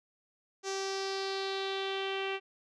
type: tone with low-pass filter sweep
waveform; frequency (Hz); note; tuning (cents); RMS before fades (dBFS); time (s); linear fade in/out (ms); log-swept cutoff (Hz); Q
sawtooth; 388.1; G4; -17; -35; 0.63-2.4; 50; 6200 to 2700; 3.8
effects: none